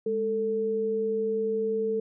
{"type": "tone pair together", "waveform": "sine", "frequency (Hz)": [207.4, 444.3], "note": ["G#3", "A4"], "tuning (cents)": [-2, 17], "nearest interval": "octave + minor second", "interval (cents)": 1319, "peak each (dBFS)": [-34, -25], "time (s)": [0.06, 2], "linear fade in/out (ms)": 5, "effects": []}